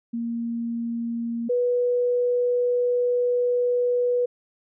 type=tone pair in turn; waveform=sine; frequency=233.1 / 489.8 Hz; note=A#3 / B4; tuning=0 / -14 cents; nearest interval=octave + minor second; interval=1286 cents; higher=second; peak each=-25 / -19 dBFS; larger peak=second; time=0.13-1.49 / 1.49-4.26 s; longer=second; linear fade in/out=10 ms; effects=none